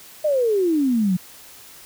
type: exponential sweep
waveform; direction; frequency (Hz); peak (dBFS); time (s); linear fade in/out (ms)
sine; down; 627 to 174.61; -16; 0.24-1.17; 10
effects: white hiss -44 dBFS RMS until 1.85 s